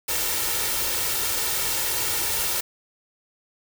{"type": "noise with comb filter", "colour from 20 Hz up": "white", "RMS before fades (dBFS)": -25, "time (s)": [0.08, 2.61], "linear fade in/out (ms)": 10, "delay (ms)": 2.2, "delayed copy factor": 0.55, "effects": []}